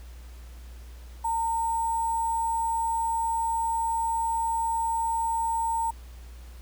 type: tone with sample-and-hold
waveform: sine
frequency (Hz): 910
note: A#5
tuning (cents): -42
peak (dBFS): -24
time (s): 1.24-5.91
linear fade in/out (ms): 10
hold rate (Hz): 8820
effects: added 60 Hz sine -41 dBFS peak until 6.61 s + pink hiss -55 dBFS RMS until 6.61 s